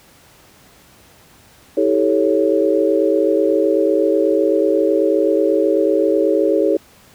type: chord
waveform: sine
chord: A dominant seventh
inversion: second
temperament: equal with one note detuned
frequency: 321.5 / 392 / 440 / 554.4 Hz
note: E4 / G4 / A4 / C#5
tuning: -43 / 0 / 0 / 0 cents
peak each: -18 dBFS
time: 1.77-6.77 s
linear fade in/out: 5 ms
effects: pink hiss -48 dBFS RMS until 7.14 s + high-pass 60 Hz 12 dB/octave